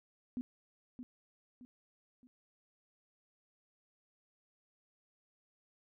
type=tone with echo; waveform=sine; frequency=248.8 Hz; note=B3; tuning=13 cents sharp; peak=-35 dBFS; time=0.37-0.41 s; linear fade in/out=0 ms; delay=620 ms; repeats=3; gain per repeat=-8 dB; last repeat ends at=2.27 s; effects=none